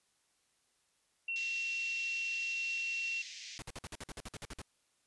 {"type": "tone", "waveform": "sine", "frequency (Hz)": 2723, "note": "F7", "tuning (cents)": -44, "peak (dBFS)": -34, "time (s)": [1.28, 3.22], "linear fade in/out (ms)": 5}
{"type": "band-pass noise", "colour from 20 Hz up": "white", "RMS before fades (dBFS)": -48, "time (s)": [1.36, 3.58], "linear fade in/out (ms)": 0, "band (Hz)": [2000, 6500], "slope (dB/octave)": 48}
{"type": "noise bursts", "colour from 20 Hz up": "pink", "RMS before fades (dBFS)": -44, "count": 13, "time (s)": [3.59, 4.617], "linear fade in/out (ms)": 0, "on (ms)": 31, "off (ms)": 52}
{"effects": ["white hiss -75 dBFS RMS until 5.06 s", "resampled to 24000 Hz"]}